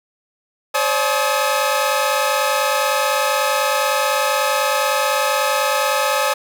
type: tone cluster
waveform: sawtooth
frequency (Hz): 532 / 582 / 855 / 1268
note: C5 / D5 / A5 / D#6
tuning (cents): +29 / -16 / -50 / +32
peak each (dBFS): -18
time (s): 0.74-6.34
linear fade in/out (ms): 10
effects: none